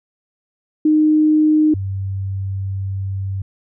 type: tone pair in turn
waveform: sine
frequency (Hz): 307.5 / 96.86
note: D#4 / G2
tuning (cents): -20 / -20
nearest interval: octave + minor sixth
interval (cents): 2000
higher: first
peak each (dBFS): -10 / -20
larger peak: first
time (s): 0.85-1.74 / 1.74-3.42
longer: second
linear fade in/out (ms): 5
effects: none